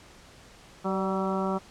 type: harmonic tone with a mistuned harmonic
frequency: 190.6 Hz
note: G3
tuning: 48 cents flat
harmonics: 1 / 2 / 3 / 4 / 5 / 6 / 7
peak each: -29 / -32 / -34 / -35 / -36 / -37 / -37 dBFS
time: 0.84-1.59 s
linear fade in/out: 20 ms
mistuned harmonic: 3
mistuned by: +34 cents
effects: pink hiss -52 dBFS RMS until 1.7 s + low-pass 8000 Hz 12 dB/octave